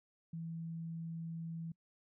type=tone; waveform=sine; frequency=164.81 Hz; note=E3; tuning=in tune; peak=-40 dBFS; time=0.33-1.72 s; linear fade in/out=5 ms; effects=noise-tail reverb RT60 0.1 s tail -26 dB re dry